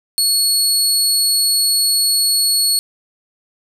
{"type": "tone", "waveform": "25% pulse", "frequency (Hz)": 4368, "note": "C#8", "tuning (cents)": -26, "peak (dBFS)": -8, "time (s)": [0.18, 2.79], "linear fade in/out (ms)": 0, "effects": []}